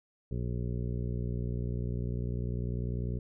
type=harmonic tone; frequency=60.1 Hz; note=B1; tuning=46 cents flat; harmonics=1 / 2 / 3 / 4 / 5 / 6 / 7 / 8 / 9; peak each=-35 / -34 / -39 / -44 / -53 / -46 / -45 / -57 / -55 dBFS; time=0.31-3.19 s; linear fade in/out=5 ms; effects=none